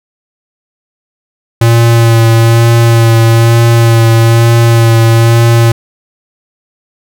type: tone with vibrato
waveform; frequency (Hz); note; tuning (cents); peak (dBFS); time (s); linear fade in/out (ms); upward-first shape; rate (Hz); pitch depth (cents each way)
square; 115.4; A#2; -17; -4; 1.61-5.72; 5; sine; 1.1; 19
effects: none